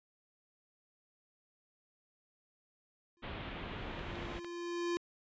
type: tone with exponential growth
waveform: square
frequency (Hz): 345.8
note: F4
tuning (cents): -17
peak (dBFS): -32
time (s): 3.17-4.97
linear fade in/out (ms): 0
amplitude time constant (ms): 390
type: low-pass noise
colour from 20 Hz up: pink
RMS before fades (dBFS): -43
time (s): 3.22-4.4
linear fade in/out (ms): 20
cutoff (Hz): 3600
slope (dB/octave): 48
type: clicks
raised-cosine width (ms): 0.3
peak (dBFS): -30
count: 4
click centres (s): 3.993 / 4.156 / 4.227 / 4.446
effects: resampled to 16000 Hz